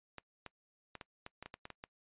clicks, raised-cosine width 0.3 ms, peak -29 dBFS, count 11, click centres 0.183 / 0.463 / 0.953 / 1.012 / 1.264 / 1.426 / 1.46 / 1.541 / 1.654 / 1.703 / 1.839 s, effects noise-tail reverb RT60 0.1 s tail -22 dB re dry + resampled to 8000 Hz

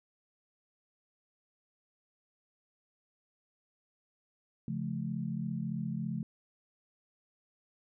sine chord, Db augmented, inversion none, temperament just, 138.59 / 173.24 / 216.5 Hz, Db3 / F3 / A3, 0 / -14 / -28 cents, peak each -38 / -37 / -37 dBFS, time 4.68-6.23 s, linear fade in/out 2 ms, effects none

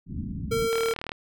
white low-pass noise, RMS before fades -33 dBFS, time 0.06-0.7 s, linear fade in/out 50 ms, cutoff 260 Hz, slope 48 dB/octave
square tone, 455.6 Hz, A#4, 40 cents flat, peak -24 dBFS, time 0.51-0.94 s, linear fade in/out 10 ms
click train, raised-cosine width 0.3 ms, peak -16 dBFS, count 16, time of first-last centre 0.73-1.119 s, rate 38.6 Hz
effects none

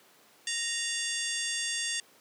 harmonic tone with a mistuned harmonic, 930 Hz, A#5, 4 cents flat, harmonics 2 / 3 / 4 / 5 / 6 / 7 / 8 / 9 / 10, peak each -37 / -38 / -37 / -38 / -42 / -38 / -41 / -40 / -44 dBFS, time 0.47-2 s, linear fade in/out 2 ms, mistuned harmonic 4, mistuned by -110 cents, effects pink hiss -59 dBFS RMS until 2.2 s + high-pass 300 Hz 12 dB/octave

